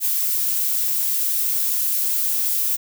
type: noise with ADSR envelope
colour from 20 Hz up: violet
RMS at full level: -19 dBFS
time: 0-2.77 s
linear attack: 52 ms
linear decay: 40 ms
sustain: -2 dB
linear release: 19 ms
effects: none